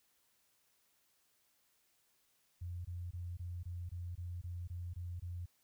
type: tone bursts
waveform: sine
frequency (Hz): 87.8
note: F2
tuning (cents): +10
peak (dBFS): -40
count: 11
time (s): 2.61-5.46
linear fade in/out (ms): 10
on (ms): 240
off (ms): 21
effects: white hiss -75 dBFS RMS until 5.63 s